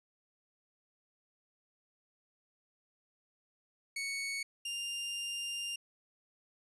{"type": "tone pair in turn", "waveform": "sawtooth", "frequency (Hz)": [2221, 2798], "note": ["C#7", "F7"], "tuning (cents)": [3, 3], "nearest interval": "major third", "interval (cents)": 400, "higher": "second", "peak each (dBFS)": [-32, -33], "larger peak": "first", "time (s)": [[3.96, 4.43], [4.65, 5.76]], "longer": "second", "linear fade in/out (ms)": 5, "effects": ["resampled to 24000 Hz"]}